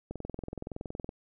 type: click train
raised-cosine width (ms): 2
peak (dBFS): -24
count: 22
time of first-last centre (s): 0.11-1.091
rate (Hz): 21.4
effects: none